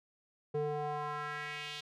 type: tone with band-pass filter sweep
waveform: square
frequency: 148.4 Hz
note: D3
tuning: 18 cents sharp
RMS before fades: -38 dBFS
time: 0.54-1.81 s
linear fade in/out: 10 ms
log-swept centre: 420 to 3600 Hz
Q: 2.3
effects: none